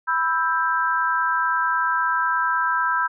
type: chord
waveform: sine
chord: E minor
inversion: second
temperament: just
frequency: 988.9 / 1318.5 / 1582.2 Hz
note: B5 / E6 / G6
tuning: +2 / 0 / +16 cents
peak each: -23 dBFS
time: 0.07-3.08 s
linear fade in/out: 20 ms
effects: none